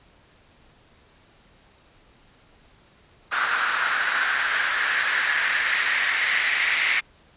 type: noise with band-pass filter sweep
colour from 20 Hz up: white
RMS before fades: -23 dBFS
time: 3.31-7.01 s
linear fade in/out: 20 ms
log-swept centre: 1400 to 2100 Hz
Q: 4.2
effects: pink hiss -56 dBFS RMS until 7.36 s + resampled to 8000 Hz